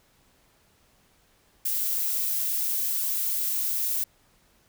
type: noise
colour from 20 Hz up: violet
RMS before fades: -27 dBFS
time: 1.65-4.04 s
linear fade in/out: 5 ms
effects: pink hiss -63 dBFS RMS until 4.68 s